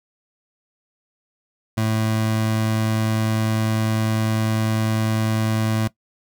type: tone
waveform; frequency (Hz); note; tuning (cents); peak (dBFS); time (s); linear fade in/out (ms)
25% pulse; 110; A2; 0; -15; 1.77-5.88; 10
effects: noise-tail reverb RT60 0.1 s tail -19 dB re dry